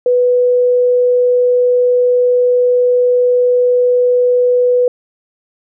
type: tone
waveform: sine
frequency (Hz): 493.9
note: B4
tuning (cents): 0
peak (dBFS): -8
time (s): 0.06-4.88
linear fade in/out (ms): 2
effects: none